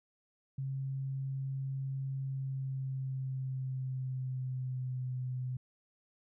sine tone with pitch glide, 134.8 to 127.23 Hz, C#3 to C3, -48 to -48 cents, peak -34 dBFS, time 0.58-5.57 s, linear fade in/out 5 ms, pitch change -100 cents, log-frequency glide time 2.21-5.13 s, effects none

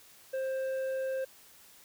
sine tone with tanh clipping, 528 Hz, C5, 16 cents sharp, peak -32 dBFS, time 0.33-1.25 s, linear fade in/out 10 ms, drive 7 dB, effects white hiss -57 dBFS RMS until 1.84 s

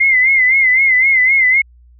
sine tone with vibrato, 2084 Hz, C7, 7 cents flat, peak -8 dBFS, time 0-1.62 s, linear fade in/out 10 ms, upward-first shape sine, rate 3.9 Hz, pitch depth 78 cents each way, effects added 60 Hz sine -42 dBFS peak until 1.99 s

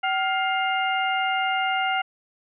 harmonic tone with a mistuned harmonic, 704 Hz, F5, 14 cents sharp, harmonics 1 / 2 / 3 / 4, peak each -24 / -27 / -29 / -30 dBFS, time 0.03-2.02 s, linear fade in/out 10 ms, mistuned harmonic 1, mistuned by +140 cents, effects none

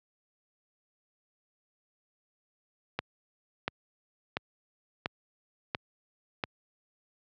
click train, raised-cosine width 0.3 ms, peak -13 dBFS, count 6, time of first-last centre 2.99-6.438 s, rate 1.45 Hz, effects high-pass 80 Hz 12 dB/octave + low-pass 4000 Hz 12 dB/octave

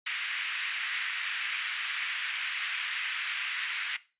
white band-pass noise, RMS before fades -34 dBFS, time 0.06-3.97 s, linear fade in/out 10 ms, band 1600 to 2800 Hz, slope 24 dB/octave, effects noise-tail reverb RT60 0.3 s tail -17 dB re dry + resampled to 8000 Hz

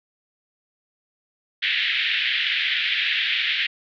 white band-pass noise, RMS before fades -23 dBFS, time 1.62-3.67 s, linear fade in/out 10 ms, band 1700 to 3600 Hz, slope 48 dB/octave, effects none

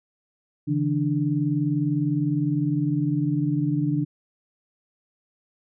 sine tone cluster, 141 / 160.9 / 294.7 Hz, C#3 / E3 / D4, +30 / -42 / +6 cents, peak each -25 / -26 / -24 dBFS, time 0.67-4.05 s, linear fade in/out 20 ms, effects none

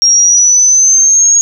sine linear sweep, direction up, 5580 to 6630 Hz, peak -4 dBFS, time 0.02-1.41 s, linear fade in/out 0 ms, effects none

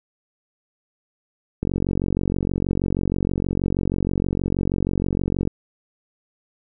click train, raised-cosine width 3 ms, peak -9 dBFS, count 179, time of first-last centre 1.63-5.474 s, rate 46.3 Hz, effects none

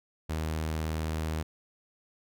sawtooth tone, 78.9 Hz, D#2, 25 cents sharp, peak -26 dBFS, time 0.29-1.43 s, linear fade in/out 10 ms, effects none

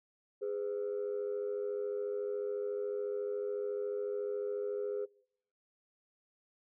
sine tone pair together, 412.2 / 506.2 Hz, G#4 / B4, -13 / +43 cents, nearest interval major third, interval 356 cents, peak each -34 / -38 dBFS, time 0.41-5.06 s, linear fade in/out 20 ms, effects noise-tail reverb RT60 0.7 s tail -24 dB re dry + tanh soft clip ceiling -29 dBFS

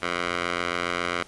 10% pulse tone with band-pass filter, 87.31 Hz, F2, in tune, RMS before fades -28 dBFS, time 0.02-1.23 s, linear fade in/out 5 ms, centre 1800 Hz, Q 1, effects pink hiss -50 dBFS RMS until 1.27 s + resampled to 24000 Hz

